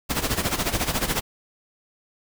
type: noise with tremolo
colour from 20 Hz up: pink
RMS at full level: -22 dBFS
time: 0.09-1.21 s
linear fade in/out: 20 ms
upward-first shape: sine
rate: 14 Hz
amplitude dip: 75%
effects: none